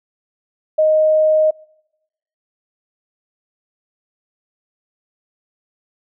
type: tone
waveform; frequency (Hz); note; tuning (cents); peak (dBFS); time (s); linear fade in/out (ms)
sine; 622.3; D#5; 0; -10; 0.78-1.51; 10
effects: noise-tail reverb RT60 0.9 s tail -26 dB re dry